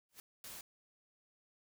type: noise with exponential growth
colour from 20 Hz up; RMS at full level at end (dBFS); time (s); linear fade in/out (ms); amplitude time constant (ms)
white; -48; 0.09-0.2; 1; 22
type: noise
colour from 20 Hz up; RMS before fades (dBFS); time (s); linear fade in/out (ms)
white; -49; 0.44-0.61; 2
effects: none